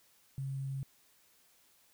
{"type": "tone with sample-and-hold", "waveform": "sine", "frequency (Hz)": 135.5, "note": "C#3", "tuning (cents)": -39, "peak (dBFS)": -35, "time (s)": [0.38, 0.83], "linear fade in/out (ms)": 0, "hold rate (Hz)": 8820, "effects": ["white hiss -67 dBFS RMS until 1.93 s"]}